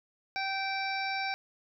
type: harmonic tone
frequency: 777 Hz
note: G5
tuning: 16 cents flat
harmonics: 1 / 2 / 3 / 5 / 6 / 7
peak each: -34 / -38 / -35 / -43 / -44 / -43 dBFS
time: 0.36-1.34 s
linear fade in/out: 0 ms
effects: none